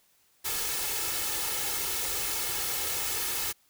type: noise with comb filter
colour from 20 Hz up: white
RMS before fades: -31 dBFS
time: 0.44-3.53 s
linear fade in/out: 20 ms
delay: 2.3 ms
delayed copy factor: +0.65
effects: white hiss -66 dBFS RMS until 3.69 s